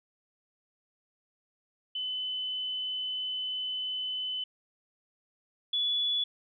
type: tone pair in turn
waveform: sine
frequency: 3021 / 3423 Hz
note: F#7 / A7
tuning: +35 / -48 cents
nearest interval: major second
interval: 217 cents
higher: second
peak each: -31 / -26 dBFS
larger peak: second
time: 1.95-4.44 / 5.73-6.24 s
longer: first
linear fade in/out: 5 ms
effects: none